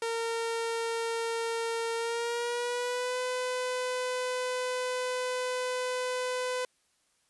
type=tone with pitch glide; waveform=sawtooth; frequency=459.1 to 503.6 Hz; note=A#4 to B4; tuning=-26 to +34 cents; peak=-26 dBFS; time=0.02-6.65 s; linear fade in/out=2 ms; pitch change=+160 cents; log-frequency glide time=1.95-3.19 s; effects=white hiss -71 dBFS RMS until 7.29 s + resampled to 24000 Hz